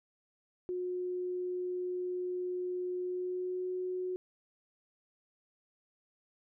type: tone with pitch glide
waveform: sine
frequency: 361.7 to 366.5 Hz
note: F#4 to F#4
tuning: -39 to -16 cents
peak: -33 dBFS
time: 0.69-4.16 s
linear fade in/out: 0 ms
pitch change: +23 cents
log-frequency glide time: 3-3.68 s
effects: none